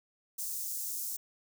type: high-pass noise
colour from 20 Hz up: white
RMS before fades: -37 dBFS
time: 0.38-1.17 s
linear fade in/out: 10 ms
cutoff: 6000 Hz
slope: 24 dB/octave
effects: none